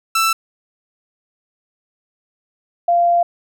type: tone pair in turn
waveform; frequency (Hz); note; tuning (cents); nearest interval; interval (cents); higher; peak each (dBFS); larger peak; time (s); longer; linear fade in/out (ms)
sawtooth / sine; 1329 / 692.3; E6 / F5; +14 / -15; major seventh; 1129; first; -10 / -11; first; 0.15-0.33 / 2.88-3.23; second; 5
effects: none